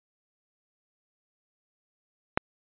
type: click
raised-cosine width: 0.5 ms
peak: -6 dBFS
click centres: 2.375 s
effects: resampled to 8000 Hz